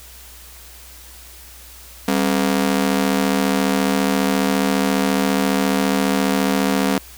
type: ring-modulated tone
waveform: sawtooth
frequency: 233.1 Hz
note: A#3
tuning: in tune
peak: -9 dBFS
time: 2.08-6.98 s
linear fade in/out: 0 ms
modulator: 37.3 Hz
effects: added 60 Hz sine -43 dBFS peak until 7.17 s + white hiss -42 dBFS RMS until 7.17 s